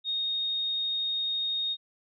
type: tone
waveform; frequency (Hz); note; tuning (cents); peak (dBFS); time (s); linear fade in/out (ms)
sine; 3714; A#7; -7; -27; 0.04-1.77; 50
effects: none